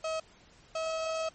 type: tone pair in turn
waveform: 35% pulse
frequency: 639 / 643.4 Hz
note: D#5 / E5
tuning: +46 / -42 cents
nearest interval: unison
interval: 12 cents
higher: second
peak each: -29 / -29 dBFS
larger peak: neither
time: 0.04-0.2 / 0.75-1.29 s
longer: second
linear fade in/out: 5 ms
effects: pink hiss -59 dBFS RMS until 1.34 s + MP3 32 kbps